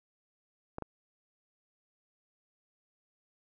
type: clicks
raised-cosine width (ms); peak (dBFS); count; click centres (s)
1; -23; 2; 0.784 / 0.823
effects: none